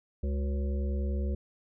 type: harmonic tone with a mistuned harmonic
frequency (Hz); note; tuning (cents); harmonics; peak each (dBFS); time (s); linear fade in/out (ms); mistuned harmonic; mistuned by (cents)
69.5; C#2; +5; 1 / 3 / 5 / 7 / 8; -28 / -38 / -42 / -45 / -46; 0.23-1.35; 5; 5; +87
effects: none